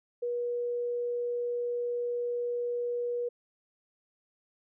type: tone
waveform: sine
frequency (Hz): 482.1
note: B4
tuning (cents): -42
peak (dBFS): -29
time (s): 0.22-3.29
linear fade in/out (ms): 10
effects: none